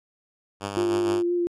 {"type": "tone with tremolo", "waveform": "5% pulse", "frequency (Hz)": 100, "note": "G2", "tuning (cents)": 35, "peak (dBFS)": -16, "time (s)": [0.6, 1.23], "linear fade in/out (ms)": 50, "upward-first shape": "sine", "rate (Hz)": 6.4, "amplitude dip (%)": 45}
{"type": "tone with vibrato", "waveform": "sine", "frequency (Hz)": 349.2, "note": "F4", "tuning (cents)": 0, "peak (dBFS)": -21, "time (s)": [0.77, 1.47], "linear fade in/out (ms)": 0, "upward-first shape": "sine", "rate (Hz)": 5.7, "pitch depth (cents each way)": 16}
{"effects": ["resampled to 24000 Hz"]}